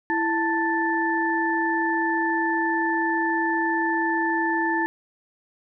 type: tone cluster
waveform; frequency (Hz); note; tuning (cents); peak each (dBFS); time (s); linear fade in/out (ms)
sine; 331.8 / 886 / 1761; E4 / A5 / A6; +11 / +12 / +1; -25; 0.1-4.86; 0
effects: none